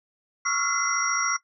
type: tone cluster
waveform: sine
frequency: 1114 / 1342 / 1396 / 2042 / 5670 Hz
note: C#6 / E6 / F6 / C7 / F8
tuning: +8 / +31 / -1 / -43 / +25 cents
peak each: -29 dBFS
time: 0.45-1.37 s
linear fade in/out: 10 ms
effects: noise-tail reverb RT60 0.1 s tail -17 dB re dry